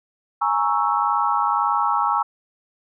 sine chord, A# half-diminished seventh, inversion third, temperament equal, 830.6 / 932.3 / 1108.7 / 1318.5 Hz, G#5 / A#5 / C#6 / E6, 0 / 0 / 0 / 0 cents, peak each -23 dBFS, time 0.41-2.23 s, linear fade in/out 10 ms, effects none

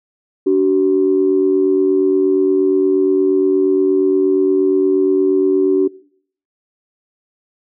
sine tone pair together, 290 / 378.5 Hz, D4 / F#4, -22 / +39 cents, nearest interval perfect fourth, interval 461 cents, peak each -15 / -11 dBFS, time 0.46-5.88 s, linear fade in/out 10 ms, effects noise-tail reverb RT60 0.6 s tail -22 dB re dry + tanh soft clip ceiling -3 dBFS

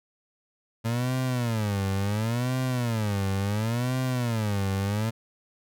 30% pulse tone with vibrato, 112 Hz, A2, 31 cents sharp, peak -22 dBFS, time 0.84-5.11 s, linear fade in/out 20 ms, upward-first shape sine, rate 0.71 Hz, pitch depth 250 cents each way, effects none

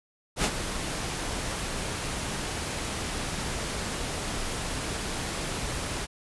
pink noise with ADSR envelope, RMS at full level -23 dBFS, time 0.36-6.07 s, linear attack 82 ms, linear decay 53 ms, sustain -9 dB, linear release 32 ms, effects resampled to 24000 Hz

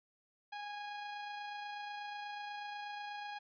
sawtooth tone with amplitude modulation, 825 Hz, G#5, 12 cents flat, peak -37 dBFS, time 0.52-3.39 s, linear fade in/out 10 ms, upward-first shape sine, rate 28.2 Hz, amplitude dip 25%, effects resampled to 11025 Hz + 13-bit

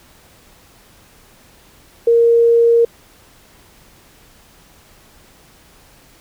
sine tone, 466.2 Hz, A#4, in tune, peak -8 dBFS, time 2.07-2.85 s, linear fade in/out 5 ms, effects pink hiss -48 dBFS RMS until 6.2 s

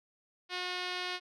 5% pulse tone with low-pass filter, 361.5 Hz, F#4, 40 cents flat, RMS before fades -37 dBFS, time 0.49-1.2 s, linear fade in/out 50 ms, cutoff 4800 Hz, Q 1.2, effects none

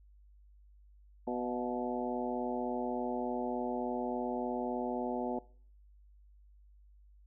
harmonic tone with a mistuned harmonic, 123.47 Hz, B2, in tune, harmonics 2 / 3 / 4 / 5 / 6 / 7, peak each -37 / -39 / -40 / -41 / -42 / -42 dBFS, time 1.27-5.39 s, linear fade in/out 5 ms, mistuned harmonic 6, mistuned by -55 cents, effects noise-tail reverb RT60 0.5 s tail -22 dB re dry + added 50 Hz sine -57 dBFS peak until 7.26 s

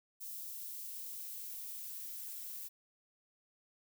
violet noise with high-pass filter sweep, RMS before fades -45 dBFS, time 0.2-2.69 s, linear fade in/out 20 ms, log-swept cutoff 3700 to 830 Hz, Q 0.77, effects none

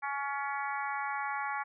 harmonic tone with a mistuned harmonic, 280.2 Hz, C#4, 19 cents sharp, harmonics 3 / 4 / 5 / 6 / 7 / 8, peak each -36 / -38 / -40 / -42 / -43 / -44 dBFS, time 0.02-1.64 s, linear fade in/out 20 ms, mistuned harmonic 6, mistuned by +22 cents, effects none

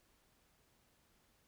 silence, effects pink hiss -73 dBFS RMS until 1.47 s

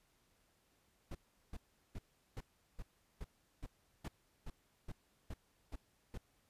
brown noise bursts, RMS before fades -44 dBFS, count 13, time 1.11-6.177 s, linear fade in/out 5 ms, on 39 ms, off 380 ms, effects pink hiss -75 dBFS RMS until 6.49 s + resampled to 32000 Hz

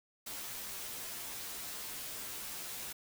white noise with comb filter, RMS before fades -43 dBFS, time 0.26-2.93 s, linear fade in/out 10 ms, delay 12 ms, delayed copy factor -0.9, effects none

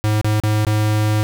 square tone with dropouts, 106.8 Hz, G#2, 49 cents sharp, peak -15 dBFS, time 0.04-1.23 s, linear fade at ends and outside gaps 0 ms, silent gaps 0.213-0.245 / 0.4-0.436 / 0.649-0.668 s, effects none

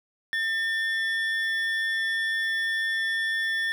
triangle tone pair together, 1799 / 3422 Hz, A6 / A7, +38 / -49 cents, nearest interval major seventh, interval 1113 cents, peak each -23 / -32 dBFS, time 0.33-3.72 s, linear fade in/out 0 ms, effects none

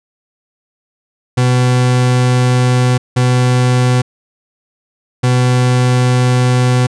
40% pulse tone bursts at uneven times, 125.3 Hz, B2, 25 cents sharp, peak -8 dBFS, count 3, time 1.37-2.98 / 3.16-4.02 / 5.23-6.87 s, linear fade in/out 10 ms, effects resampled to 22050 Hz

